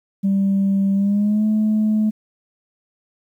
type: tone with pitch glide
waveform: sine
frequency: 196 to 215 Hz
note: G3 to A3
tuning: 0 to -40 cents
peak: -13 dBFS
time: 0.23-2.11 s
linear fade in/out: 20 ms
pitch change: +160 cents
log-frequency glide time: 0.94-1.45 s
effects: tanh soft clip ceiling -12 dBFS + 9-bit